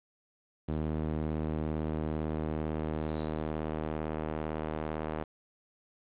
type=tone with band-pass filter sweep; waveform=sawtooth; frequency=77.78 Hz; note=D#2; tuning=in tune; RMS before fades=-34 dBFS; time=0.68-5.24 s; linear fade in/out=10 ms; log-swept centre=250 to 620 Hz; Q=0.71; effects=resampled to 8000 Hz + 9-bit